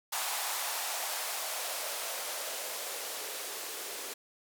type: noise with band-pass filter sweep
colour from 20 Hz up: violet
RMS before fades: -37 dBFS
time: 0.12-4.14 s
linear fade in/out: 10 ms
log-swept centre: 840 to 400 Hz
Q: 2.5
effects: none